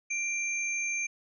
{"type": "tone pair together", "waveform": "sine", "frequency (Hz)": [2362, 6326], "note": ["D7", "G8"], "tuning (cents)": [9, 15], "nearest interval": "octave + perfect fourth", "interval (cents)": 1706, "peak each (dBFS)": [-30, -35], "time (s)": [0.1, 1.07], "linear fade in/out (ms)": 10, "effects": []}